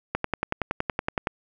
click train, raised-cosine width 0.5 ms, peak -9 dBFS, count 13, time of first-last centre 0.15-1.271 s, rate 10.7 Hz, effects none

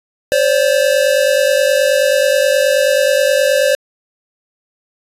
square tone pair together, 527 / 576.4 Hz, C5 / D5, +12 / -33 cents, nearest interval major second, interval 155 cents, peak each -14 dBFS, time 0.32-3.75 s, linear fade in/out 0 ms, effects resampled to 32000 Hz

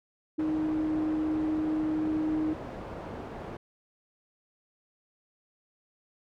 sine tone, 311.1 Hz, D#4, in tune, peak -26 dBFS, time 0.38-2.54 s, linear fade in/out 10 ms
white low-pass noise, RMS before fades -40 dBFS, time 0.39-3.57 s, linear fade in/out 5 ms, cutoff 660 Hz, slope 12 dB/octave
effects none

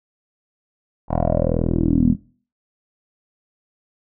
10% pulse tone with low-pass filter sweep, 41.21 Hz, E1, in tune, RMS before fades -18 dBFS, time 1.08-2.16 s, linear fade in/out 50 ms, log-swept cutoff 850 to 220 Hz, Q 6.4, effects noise-tail reverb RT60 0.4 s tail -18 dB re dry

